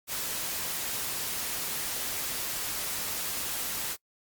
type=noise; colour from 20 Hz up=white; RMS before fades=-33 dBFS; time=0.07-3.97 s; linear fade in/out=50 ms; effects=noise-tail reverb RT60 0.1 s tail -24 dB re dry + Opus 48 kbps